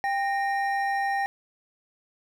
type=tone pair together; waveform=triangle; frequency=792.3 / 1853 Hz; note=G5 / A#6; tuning=+18 / -11 cents; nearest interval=octave + minor third; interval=1471 cents; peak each=-23 / -28 dBFS; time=0.04-1.26 s; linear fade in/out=0 ms; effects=none